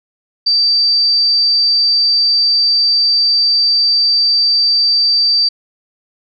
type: tone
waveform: sine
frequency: 4654 Hz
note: D8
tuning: 17 cents flat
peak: -9 dBFS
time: 0.46-5.49 s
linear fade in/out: 10 ms
effects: none